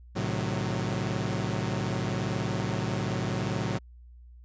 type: chord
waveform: sawtooth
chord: A diminished seventh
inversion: none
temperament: equal with one note detuned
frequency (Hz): 110 / 130.81 / 152.45 / 185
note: A2 / C3 / Eb3 / Gb3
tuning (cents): 0 / 0 / -35 / 0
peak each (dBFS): -28 / -30 / -32 / -29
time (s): 0.15-3.79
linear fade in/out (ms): 20
effects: added 60 Hz sine -47 dBFS peak until 4.44 s + resampled to 16000 Hz